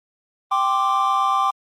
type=chord; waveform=triangle; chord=G suspended fourth; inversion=none; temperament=equal; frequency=784 / 1046.5 / 1174.7 Hz; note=G5 / C6 / D6; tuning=0 / 0 / 0 cents; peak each=-20 / -20 / -17 dBFS; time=0.51-1.51 s; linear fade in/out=10 ms; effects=tanh soft clip ceiling -7 dBFS + Opus 24 kbps